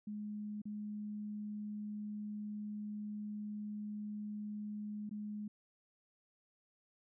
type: tone with dropouts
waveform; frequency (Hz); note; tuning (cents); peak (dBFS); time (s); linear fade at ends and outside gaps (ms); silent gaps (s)
sine; 209.5; G#3; +15; -40; 0.07-5.48; 5; 0.618-0.654 / 5.094-5.11
effects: none